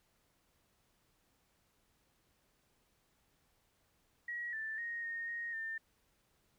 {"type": "tone with pitch steps", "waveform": "sine", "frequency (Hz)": [1909, 1767, 1867, 1848, 1867, 1800], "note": ["A#6", "A6", "A#6", "A#6", "A#6", "A6"], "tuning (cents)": [41, 7, 2, -16, 2, 39], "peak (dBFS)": -38, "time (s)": [4.28, 5.78], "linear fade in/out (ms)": 5, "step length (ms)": 250, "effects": ["pink hiss -75 dBFS RMS until 6.58 s"]}